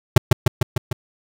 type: tone with echo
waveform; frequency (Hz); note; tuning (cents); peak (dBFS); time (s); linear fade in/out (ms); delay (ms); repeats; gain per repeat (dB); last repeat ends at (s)
square; 123.47; B2; 0; -6; 0.16-0.18; 5; 150; 5; -3; 0.93
effects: none